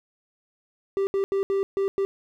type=tone bursts at uneven times; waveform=triangle; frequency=392 Hz; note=G4; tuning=in tune; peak=-19 dBFS; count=6; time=0.97-1.07 / 1.14-1.24 / 1.32-1.43 / 1.5-1.63 / 1.77-1.88 / 1.98-2.05 s; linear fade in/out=0 ms; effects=none